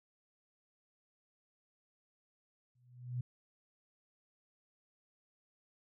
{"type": "tone with exponential growth", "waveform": "sine", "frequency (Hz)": 123.8, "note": "B2", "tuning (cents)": 5, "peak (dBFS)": -32, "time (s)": [2.75, 3.21], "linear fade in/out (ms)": 5, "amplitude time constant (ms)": 100, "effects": []}